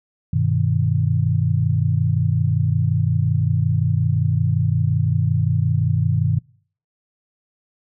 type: chord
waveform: sine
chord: G augmented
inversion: none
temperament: equal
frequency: 98 / 123.47 / 155.56 Hz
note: G2 / B2 / D#3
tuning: 0 / 0 / 0 cents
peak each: -20 dBFS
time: 0.33-6.39 s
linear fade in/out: 5 ms
effects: noise-tail reverb RT60 0.5 s tail -24 dB re dry